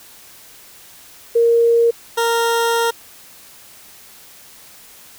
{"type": "tone pair in turn", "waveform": ["sine", "20% pulse"], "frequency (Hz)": [466.2, 463.9], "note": ["A#4", "A#4"], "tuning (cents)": [0, -8], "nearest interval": "unison", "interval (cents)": 8, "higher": "first", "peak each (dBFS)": -10, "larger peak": "neither", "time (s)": [[1.35, 1.91], [2.17, 2.91]], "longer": "second", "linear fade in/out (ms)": 10, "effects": ["white hiss -43 dBFS RMS until 5.18 s"]}